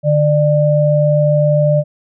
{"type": "tone pair together", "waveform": "sine", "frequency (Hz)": [148.75, 596], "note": ["D3", "D5"], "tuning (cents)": [22, 25], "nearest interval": "2 octaves", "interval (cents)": 2403, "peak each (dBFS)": -12, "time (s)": [0.03, 1.84], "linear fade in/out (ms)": 50, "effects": []}